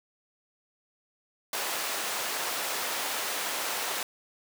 pink high-pass noise, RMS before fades -32 dBFS, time 1.53-4.03 s, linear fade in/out 2 ms, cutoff 610 Hz, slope 12 dB/octave, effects none

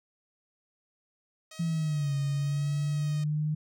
5% pulse tone with vibrato, 630 Hz, D#5, 21 cents sharp, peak -34 dBFS, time 1.51-3.24 s, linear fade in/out 5 ms, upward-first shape sine, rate 0.99 Hz, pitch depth 31 cents each way
sine exponential two-way sweep, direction down then up, 170 to 138.9 to 153.5 Hz, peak -26 dBFS, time 1.59-3.55 s, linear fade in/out 10 ms, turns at 2.14 s
effects none

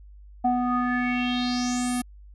square tone with low-pass filter sweep, 246.9 Hz, B3, in tune, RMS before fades -25 dBFS, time 0.44-2.02 s, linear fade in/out 10 ms, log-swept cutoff 730 to 11000 Hz, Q 5.4, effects added 50 Hz sine -44 dBFS peak until 2.34 s

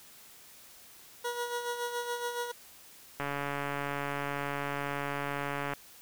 20% pulse tone with tremolo, 481 Hz, B4, 46 cents flat, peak -26 dBFS, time 1.24-2.52 s, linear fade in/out 10 ms, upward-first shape sine, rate 7.1 Hz, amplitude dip 55%
click train, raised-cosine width 0.5 ms, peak -19 dBFS, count 361, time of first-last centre 3.2-5.735 s, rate 142 Hz
effects white hiss -54 dBFS RMS until 6.01 s

